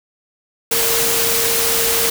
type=tone in noise; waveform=sine; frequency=460.9 Hz; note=A#4; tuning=20 cents flat; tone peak=-23 dBFS; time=0.71-2.1 s; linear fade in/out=5 ms; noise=white; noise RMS=-17 dBFS; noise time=0.71-2.1 s; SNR=-9 dB; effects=none